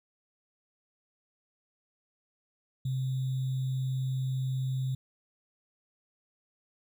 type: tone with sample-and-hold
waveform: sine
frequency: 130.81 Hz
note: C3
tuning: in tune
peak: -28 dBFS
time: 2.85-4.95 s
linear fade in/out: 5 ms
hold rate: 3675 Hz
effects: none